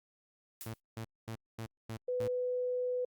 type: noise with exponential decay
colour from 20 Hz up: blue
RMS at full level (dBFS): -41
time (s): 0.61-0.8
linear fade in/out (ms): 0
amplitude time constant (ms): 41
type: tone bursts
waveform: sawtooth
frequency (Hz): 112.4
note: A2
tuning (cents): +37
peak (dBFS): -35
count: 6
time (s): 0.66-2.278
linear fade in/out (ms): 5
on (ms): 78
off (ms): 230
type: tone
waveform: sine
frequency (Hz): 498.3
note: B4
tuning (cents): +15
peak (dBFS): -31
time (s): 2.08-3.05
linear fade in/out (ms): 5
effects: Opus 48 kbps